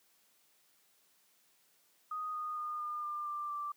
sine tone with pitch steps, 1244.5 / 1232.3 / 1220.3 / 1208.4 / 1196.6 / 1184.9 / 1173.3 Hz, D#6 / D#6 / D#6 / D6 / D6 / D6 / D6, 0 / -17 / -34 / +49 / +32 / +15 / -2 cents, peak -36 dBFS, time 2.11-3.72 s, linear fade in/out 5 ms, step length 230 ms, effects white hiss -70 dBFS RMS until 3.76 s + high-pass 150 Hz 12 dB/octave

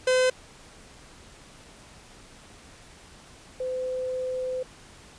45% pulse / sine tone pair in turn, 511 / 511 Hz, C5 / C5, -41 / -41 cents, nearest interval unison, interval 0 cents, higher neither, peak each -19 / -27 dBFS, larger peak first, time 0.07-0.3 / 3.6-4.63 s, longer second, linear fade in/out 5 ms, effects pink hiss -50 dBFS RMS until 5.18 s + resampled to 22050 Hz

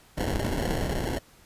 pink noise with sample-and-hold, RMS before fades -28 dBFS, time 0.17-1.19 s, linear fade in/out 10 ms, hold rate 1225 Hz, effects pink hiss -56 dBFS RMS until 1.45 s + resampled to 32000 Hz

